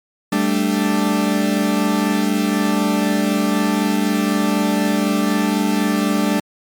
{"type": "chord", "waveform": "40% pulse", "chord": "G suspended second", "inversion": "none", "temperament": "equal", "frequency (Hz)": [196, 220, 293.7], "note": ["G3", "A3", "D4"], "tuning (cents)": [0, 0, 0], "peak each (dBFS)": -19, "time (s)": [0.32, 6.4], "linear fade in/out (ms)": 5, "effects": ["MP3 96 kbps"]}